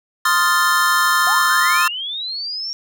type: chord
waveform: square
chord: F dominant seventh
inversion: second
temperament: equal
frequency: 1046.5 / 1244.5 / 1396.9 / 1760 Hz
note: C6 / Eb6 / F6 / A6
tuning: 0 / 0 / 0 / 0 cents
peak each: -20 dBFS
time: 0.25-1.88 s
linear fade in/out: 5 ms
type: linear sweep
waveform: sine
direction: up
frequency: 693 to 5588 Hz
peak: -23 dBFS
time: 1.27-2.73 s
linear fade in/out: 0 ms
effects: none